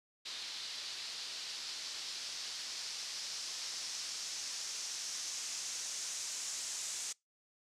blue noise with low-pass filter sweep, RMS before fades -42 dBFS, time 0.25-7.13 s, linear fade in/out 10 ms, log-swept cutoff 4200 to 6900 Hz, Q 2.3, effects noise-tail reverb RT60 0.2 s tail -25 dB re dry + low-pass 11000 Hz 12 dB/octave

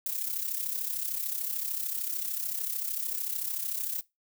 violet noise with amplitude modulation, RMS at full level -30 dBFS, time 0.06-4.01 s, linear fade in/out 2 ms, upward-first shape sine, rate 33.4 Hz, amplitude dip 65%, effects noise-tail reverb RT60 0.2 s tail -20 dB re dry

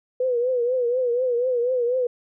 sine tone with vibrato, 493.9 Hz, B4, in tune, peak -19 dBFS, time 0.2-2.07 s, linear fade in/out 5 ms, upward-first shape triangle, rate 4.1 Hz, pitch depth 100 cents each way, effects none

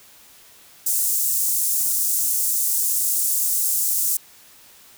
pink high-pass noise, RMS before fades -21 dBFS, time 0.86-4.17 s, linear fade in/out 5 ms, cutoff 7500 Hz, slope 24 dB/octave, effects white hiss -49 dBFS RMS until 4.97 s

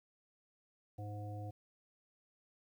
harmonic tone, 103.83 Hz, G#2, in tune, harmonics 1 / 3 / 5 / 7, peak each -42 / -52 / -53 / -51 dBFS, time 0.98-1.51 s, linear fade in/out 10 ms, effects 12-bit

